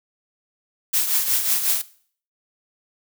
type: noise with tremolo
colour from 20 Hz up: blue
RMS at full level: -18 dBFS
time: 0.93-1.82 s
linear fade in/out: 10 ms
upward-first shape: triangle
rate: 5.5 Hz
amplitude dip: 65%
effects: noise-tail reverb RT60 0.5 s tail -18 dB re dry